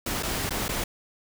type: noise with dropouts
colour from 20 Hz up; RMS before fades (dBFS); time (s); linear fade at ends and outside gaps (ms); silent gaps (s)
pink; -29; 0.06-0.84; 5; 0.227-0.231 / 0.495-0.506 / 0.683-0.69
effects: none